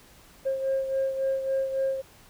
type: beating tone pair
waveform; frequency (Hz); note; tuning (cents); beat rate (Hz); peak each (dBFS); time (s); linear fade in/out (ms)
sine; 535 / 538.6; C5 / C#5; +38 / -50; 3.6; -24 / -31; 0.45-2.02; 20
effects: tanh soft clip ceiling -20 dBFS + pink hiss -54 dBFS RMS until 2.29 s